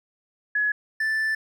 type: tone pair in turn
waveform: sine / triangle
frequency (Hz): 1691 / 1761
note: G#6 / A6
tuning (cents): +31 / +1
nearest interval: minor second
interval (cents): 70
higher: second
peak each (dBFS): -20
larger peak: neither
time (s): 0.55-0.72 / 1-1.35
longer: second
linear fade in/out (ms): 5
effects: none